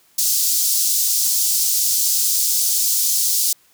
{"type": "high-pass noise", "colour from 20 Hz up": "pink", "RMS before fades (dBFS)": -18, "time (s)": [0.18, 3.53], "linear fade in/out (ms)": 5, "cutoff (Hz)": 5100, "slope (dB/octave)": 24, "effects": ["white hiss -56 dBFS RMS until 3.73 s", "high-pass 60 Hz 12 dB/octave"]}